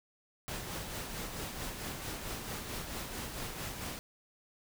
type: noise with tremolo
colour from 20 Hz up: pink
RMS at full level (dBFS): -39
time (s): 0.48-3.99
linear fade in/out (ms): 0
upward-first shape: sine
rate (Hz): 4.5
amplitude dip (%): 40
effects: none